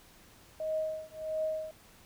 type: tone with tremolo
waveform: sine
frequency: 628 Hz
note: D#5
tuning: 16 cents sharp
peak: -28 dBFS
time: 0.6-1.71 s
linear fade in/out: 2 ms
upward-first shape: triangle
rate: 1.5 Hz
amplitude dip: 100%
effects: pink hiss -58 dBFS RMS until 2.05 s